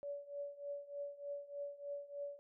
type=tone with tremolo; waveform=sine; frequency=571 Hz; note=D5; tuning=49 cents flat; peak=-39 dBFS; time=0.03-2.39 s; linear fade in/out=0 ms; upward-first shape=triangle; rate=3.3 Hz; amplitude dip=90%; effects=none